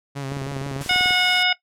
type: tone with vibrato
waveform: sawtooth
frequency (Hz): 137.6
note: C#3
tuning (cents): -12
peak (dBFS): -23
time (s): 0.15-0.84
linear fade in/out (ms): 20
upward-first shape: sine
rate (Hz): 6.3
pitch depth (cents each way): 44
type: click train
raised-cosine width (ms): 2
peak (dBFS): -20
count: 17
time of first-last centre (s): 0.32-1.108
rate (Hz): 20.3
type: noise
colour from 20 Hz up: white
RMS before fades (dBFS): -34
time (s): 0.81-1.43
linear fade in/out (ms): 2
type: harmonic tone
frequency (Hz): 728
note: F#5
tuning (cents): -28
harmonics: 1 / 2 / 3 / 4 / 5 / 7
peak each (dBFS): -25 / -24 / -21 / -24 / -24 / -26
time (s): 0.89-1.53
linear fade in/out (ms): 5
effects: noise-tail reverb RT60 0.1 s tail -17 dB re dry + low-pass 10000 Hz 12 dB/octave